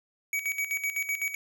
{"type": "tone with tremolo", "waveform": "square", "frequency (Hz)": 2264, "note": "C#7", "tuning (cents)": 36, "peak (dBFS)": -27, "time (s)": [0.33, 1.35], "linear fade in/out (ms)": 2, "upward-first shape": "square", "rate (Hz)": 7.9, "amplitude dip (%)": 70, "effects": []}